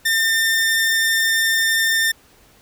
sawtooth tone, 1803 Hz, A6, 42 cents sharp, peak -12 dBFS, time 0.05-2.12 s, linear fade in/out 10 ms, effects pink hiss -52 dBFS RMS until 2.61 s

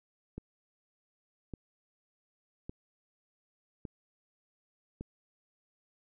click train, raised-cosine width 3 ms, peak -27 dBFS, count 5, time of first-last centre 0.38-5.01 s, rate 0.864 Hz, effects none

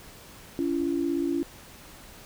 sine tone pair together, 282.2 / 339 Hz, C#4 / E4, +31 / +49 cents, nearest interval minor third, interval 318 cents, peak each -27 dBFS, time 0.59-1.43 s, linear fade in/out 0 ms, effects pink hiss -48 dBFS RMS until 2.25 s

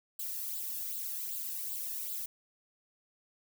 violet noise with flanger, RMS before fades -38 dBFS, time 0.19-2.26 s, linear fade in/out 5 ms, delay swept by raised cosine 0.24 to 1.16 ms, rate 2.6 Hz, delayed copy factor +0.65, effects none

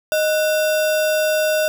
sine tone with sample-and-hold, 620 Hz, D#5, 6 cents flat, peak -15 dBFS, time 0.12-1.68 s, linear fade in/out 0 ms, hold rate 2100 Hz, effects none

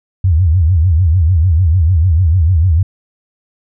sine tone with vibrato, 85.1 Hz, F2, 44 cents flat, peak -7 dBFS, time 0.24-2.83 s, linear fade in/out 5 ms, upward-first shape triangle, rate 6.7 Hz, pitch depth 250 cents each way, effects none

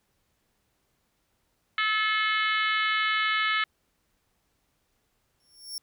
harmonic tone, 432.4 Hz, A4, 30 cents flat, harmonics 3 / 4 / 5 / 6 / 7 / 8 / 9 / 10, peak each -28 / -29 / -28 / -40 / -33 / -37 / -38 / -46 dBFS, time 1.78-3.64 s, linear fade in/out 2 ms
sawtooth tone with exponential growth, 5470 Hz, F8, 37 cents flat, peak -28 dBFS, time 5.4-5.78 s, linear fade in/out 1 ms, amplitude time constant 82 ms
effects pink hiss -73 dBFS RMS until 5.82 s

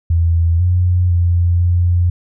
sine tone with pitch steps, 83.7 / 89.6 / 86.9 / 87.8 Hz, E2 / F2 / F2 / F2, +27 / +45 / -8 / +10 cents, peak -10 dBFS, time 0.1-2.1 s, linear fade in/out 5 ms, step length 500 ms, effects none

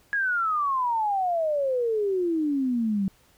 sine exponential sweep, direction down, 1678 to 189.4 Hz, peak -22 dBFS, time 0.13-3.08 s, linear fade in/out 0 ms, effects pink hiss -60 dBFS RMS until 3.37 s

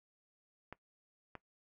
clicks, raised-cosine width 0.5 ms, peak -30 dBFS, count 2, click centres 0.726 / 1.353 s, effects noise-tail reverb RT60 0.1 s tail -19 dB re dry

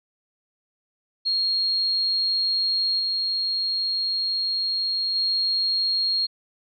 sine tone with level steps, 4262 Hz, C8, 31 cents sharp, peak -20 / -22 / -20 dBFS, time 1.25-6.27 s, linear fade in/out 20 ms, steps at 2.99 / 5.15 s, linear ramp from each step 10 ms, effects none

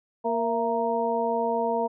harmonic tone with a mistuned harmonic, 233.1 Hz, A#3, in tune, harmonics 1 / 2 / 3 / 4, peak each -32 / -27 / -28 / -28 dBFS, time 0.24-1.88 s, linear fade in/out 20 ms, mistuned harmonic 3, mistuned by -62 cents, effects none

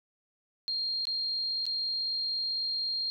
sine tone with dropouts, 4214 Hz, C8, 12 cents sharp, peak -29 dBFS, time 0.68-3.1 s, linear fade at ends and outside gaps 0 ms, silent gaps 1.053-1.07 / 1.655-1.665 s, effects none

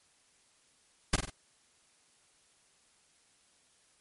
pink noise with echo, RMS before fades -25 dBFS, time 1.13-1.16 s, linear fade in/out 5 ms, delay 47 ms, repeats 3, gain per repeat -6 dB, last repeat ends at 1.301 s, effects white hiss -67 dBFS RMS until 4 s + MP3 48 kbps

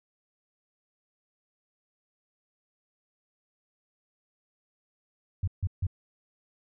sine tone bursts, 92.5 Hz, F#2, in tune, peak -24 dBFS, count 3, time 5.43-5.868 s, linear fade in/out 5 ms, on 46 ms, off 150 ms, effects none

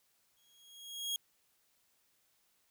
sawtooth tone with exponential growth, 3287 Hz, G#7, 19 cents flat, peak -29 dBFS, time 0.37-1.16 s, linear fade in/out 1 ms, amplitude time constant 170 ms, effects white hiss -74 dBFS RMS until 2.7 s

